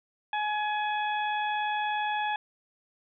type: harmonic tone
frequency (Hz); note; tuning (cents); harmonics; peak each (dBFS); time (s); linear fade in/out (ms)
843; G#5; +26; 1 / 2 / 3 / 4; -28 / -34 / -38 / -40; 0.33-2.36; 2
effects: none